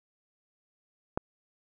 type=click; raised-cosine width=1 ms; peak=-14 dBFS; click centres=1.175 s; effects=none